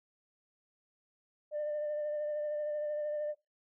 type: tone with vibrato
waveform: sine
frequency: 598 Hz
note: D5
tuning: 31 cents sharp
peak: -31 dBFS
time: 1.51-3.35 s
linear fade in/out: 50 ms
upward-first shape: sine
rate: 13 Hz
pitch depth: 21 cents each way
effects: noise-tail reverb RT60 0.2 s tail -19 dB re dry + tanh soft clip ceiling -30 dBFS